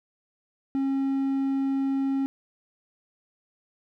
triangle tone, 271.4 Hz, C#4, 36 cents flat, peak -21 dBFS, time 0.75-2.26 s, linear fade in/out 0 ms, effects none

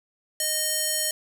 square tone with band-pass filter, 617 Hz, D#5, 15 cents flat, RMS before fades -26 dBFS, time 0.4-1.11 s, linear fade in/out 2 ms, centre 10000 Hz, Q 1.2, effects 7-bit

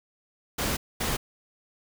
pink noise bursts at uneven times, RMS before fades -28 dBFS, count 2, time 0.58-0.77 / 1-1.17 s, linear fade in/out 10 ms, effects none

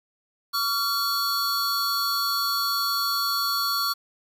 square tone cluster, 1137 / 1376 / 4419 Hz, C#6 / F6 / C#8, +44 / -26 / -6 cents, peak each -29 / -30 / -26 dBFS, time 0.53-3.94 s, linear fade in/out 20 ms, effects 9-bit

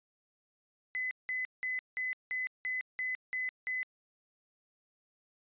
sine tone bursts, 2018 Hz, B6, 37 cents sharp, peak -32 dBFS, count 9, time 0.95-3.83 s, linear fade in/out 0 ms, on 160 ms, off 180 ms, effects resampled to 8000 Hz

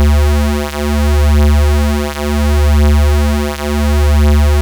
square beating tone pair, 73.2 / 73.9 Hz, D2 / D2, -5 / +11 cents, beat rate 0.7 Hz, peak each -11 / -13 dBFS, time 0-4.61 s, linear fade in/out 0 ms, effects none

